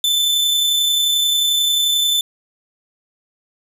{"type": "tone with amplitude modulation", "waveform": "40% pulse", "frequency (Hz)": 3525, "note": "A7", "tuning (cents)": 2, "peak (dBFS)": -12, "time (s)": [0.04, 2.21], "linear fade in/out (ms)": 2, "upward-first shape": "sine", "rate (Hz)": 31.3, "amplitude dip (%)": 25, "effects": []}